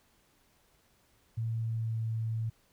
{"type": "tone with pitch glide", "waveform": "sine", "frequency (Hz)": [113.5, 112.39], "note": ["A#2", "A2"], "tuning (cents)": [-46, 37], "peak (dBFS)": -30, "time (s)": [1.37, 2.5], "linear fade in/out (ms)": 10, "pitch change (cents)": -17, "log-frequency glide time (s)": [1.59, 2.02], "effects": ["pink hiss -68 dBFS RMS until 2.72 s"]}